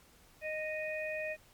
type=harmonic tone; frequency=620 Hz; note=D#5; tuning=6 cents flat; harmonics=1 / 3 / 4; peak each=-37 / -42 / -40 dBFS; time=0.41-1.37 s; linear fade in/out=50 ms; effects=pink hiss -62 dBFS RMS until 1.53 s + MP3 96 kbps